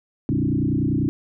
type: tone with frequency modulation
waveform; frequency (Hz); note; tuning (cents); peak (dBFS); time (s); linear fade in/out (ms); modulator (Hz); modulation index
sine; 207.7; G#3; 0; -18; 0.29-1.09; 0; 30.2; 3.7
effects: none